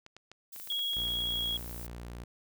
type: clicks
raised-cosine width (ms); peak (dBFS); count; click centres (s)
0.2; -31; 10; 0.064 / 0.166 / 0.316 / 0.562 / 0.599 / 0.674 / 0.723 / 0.792 / 0.934 / 1.079
type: noise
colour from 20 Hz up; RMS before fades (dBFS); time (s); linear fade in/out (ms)
violet; -45; 0.52-1.87; 10
type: tone with vibrato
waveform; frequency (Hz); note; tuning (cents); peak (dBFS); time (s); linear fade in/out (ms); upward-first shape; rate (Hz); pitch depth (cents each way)
sine; 3310; G#7; -6; -30; 0.7-1.57; 2; sine; 18; 9
type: tone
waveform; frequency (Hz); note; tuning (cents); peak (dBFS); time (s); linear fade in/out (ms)
sawtooth; 59.2; A#1; +27; -37; 0.96-2.24; 5
effects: none